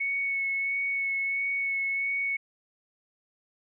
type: tone with vibrato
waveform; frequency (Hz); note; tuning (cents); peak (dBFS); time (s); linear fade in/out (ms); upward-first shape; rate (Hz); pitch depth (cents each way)
sine; 2211; C#7; -5; -26; 0-2.37; 10; sine; 1.5; 14
effects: none